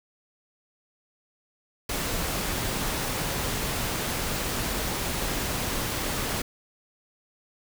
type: noise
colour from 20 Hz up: pink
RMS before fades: -29 dBFS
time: 1.89-6.42 s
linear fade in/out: 5 ms
effects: none